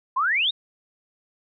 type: exponential sweep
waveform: sine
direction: up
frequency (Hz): 987.8 to 3867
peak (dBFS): -19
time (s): 0.16-0.51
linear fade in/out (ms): 10
effects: none